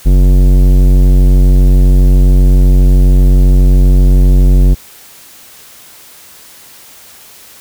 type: tone with tanh clipping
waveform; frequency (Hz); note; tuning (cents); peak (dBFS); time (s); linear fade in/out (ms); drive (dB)
sine; 46.25; F#1; 0; -5; 0.05-4.75; 20; 16
effects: white hiss -37 dBFS RMS until 7.6 s